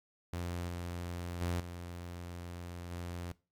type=tone with level steps; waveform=sawtooth; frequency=87.31 Hz; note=F2; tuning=in tune; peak=-32 / -34 / -28 / -38 / -35 dBFS; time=0.33-3.32 s; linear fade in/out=0 ms; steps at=0.68 / 1.41 / 1.6 / 2.91 s; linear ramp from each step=5 ms; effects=noise-tail reverb RT60 0.3 s tail -20 dB re dry + MP3 96 kbps